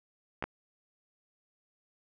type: clicks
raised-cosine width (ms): 0.5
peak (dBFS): -18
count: 2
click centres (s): 0.425 / 0.44
effects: none